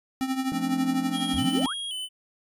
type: tone with tremolo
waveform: square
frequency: 263 Hz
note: C4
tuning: 9 cents sharp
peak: -23 dBFS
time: 0.21-1.66 s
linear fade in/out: 0 ms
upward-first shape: triangle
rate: 12 Hz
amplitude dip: 75%
type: chord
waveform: triangle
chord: D minor seventh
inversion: first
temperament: equal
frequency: 174.61 / 220 / 261.6 / 293.7 Hz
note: F3 / A3 / C4 / D4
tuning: 0 / 0 / 0 / 0 cents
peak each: -32 dBFS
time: 0.52-1.65 s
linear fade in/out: 0 ms
type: tone with vibrato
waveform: square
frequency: 3146 Hz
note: G7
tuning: 6 cents sharp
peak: -31 dBFS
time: 1.12-2.09 s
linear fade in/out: 50 ms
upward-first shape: square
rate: 1.9 Hz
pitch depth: 71 cents each way
type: exponential sweep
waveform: sine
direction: up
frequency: 55 to 1760 Hz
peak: -30 dBFS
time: 1.33-1.74 s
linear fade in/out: 20 ms
effects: resampled to 32000 Hz